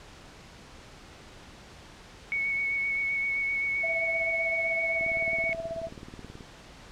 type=tone with vibrato; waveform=sine; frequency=2217 Hz; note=C#7; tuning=in tune; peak=-26 dBFS; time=2.32-5.53 s; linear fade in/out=0 ms; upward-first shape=sine; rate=7.7 Hz; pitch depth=15 cents each way
type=tone with tremolo; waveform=sine; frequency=661 Hz; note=E5; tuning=5 cents sharp; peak=-29 dBFS; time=3.83-5.89 s; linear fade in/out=10 ms; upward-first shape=triangle; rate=16 Hz; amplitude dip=70%
type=click train; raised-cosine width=3 ms; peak=-30 dBFS; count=27; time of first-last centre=5.01-6.408 s; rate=18.6 Hz
effects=pink hiss -49 dBFS RMS until 6.91 s + low-pass 6000 Hz 12 dB/octave